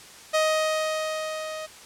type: tone with level ramp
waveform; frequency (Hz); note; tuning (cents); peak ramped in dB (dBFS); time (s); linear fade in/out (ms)
sawtooth; 626; D#5; +10; -15 to -29; 0.33-1.67; 20
effects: white hiss -46 dBFS RMS until 1.85 s + low-pass 9000 Hz 12 dB/octave